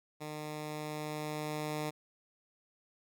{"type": "tone with level ramp", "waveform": "10% pulse", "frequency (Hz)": 151.9, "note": "D#3", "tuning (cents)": -41, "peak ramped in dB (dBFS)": [-32, -26], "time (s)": [0.2, 1.91], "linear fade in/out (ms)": 20, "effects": []}